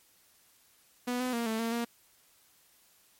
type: tone with pitch steps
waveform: sawtooth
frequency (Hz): 246.3 / 252.5 / 234 / 221.9 / 229.1 / 235.1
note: B3 / B3 / A#3 / A3 / A#3 / A#3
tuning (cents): -5 / +39 / +7 / +15 / -30 / +15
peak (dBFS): -26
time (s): 1.07-1.85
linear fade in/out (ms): 10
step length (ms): 130
effects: white hiss -64 dBFS RMS until 3.19 s + MP3 64 kbps